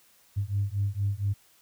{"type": "beating tone pair", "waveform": "sine", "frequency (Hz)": [98.3, 102.6], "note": ["G2", "G#2"], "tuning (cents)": [5, -21], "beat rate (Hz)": 4.3, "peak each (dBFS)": -28, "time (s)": [0.36, 1.34], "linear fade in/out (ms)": 20, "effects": ["tanh soft clip ceiling -18 dBFS", "white hiss -61 dBFS RMS until 1.61 s"]}